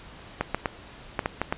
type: clicks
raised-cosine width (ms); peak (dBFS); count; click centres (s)
0.5; -9; 7; 0.41 / 0.546 / 0.658 / 1.192 / 1.259 / 1.416 / 1.525
effects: pink hiss -46 dBFS RMS until 1.57 s + resampled to 8000 Hz